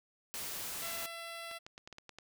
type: noise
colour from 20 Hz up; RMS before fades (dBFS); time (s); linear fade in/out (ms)
white; -41; 0.34-1.06; 0
type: tone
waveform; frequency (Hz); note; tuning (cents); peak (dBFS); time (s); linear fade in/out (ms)
10% pulse; 672; E5; +33; -34; 0.81-1.59; 20
type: clicks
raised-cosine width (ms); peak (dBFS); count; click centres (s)
0.2; -31; 8; 1.513 / 1.665 / 1.779 / 1.875 / 1.927 / 1.984 / 2.093 / 2.186
effects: none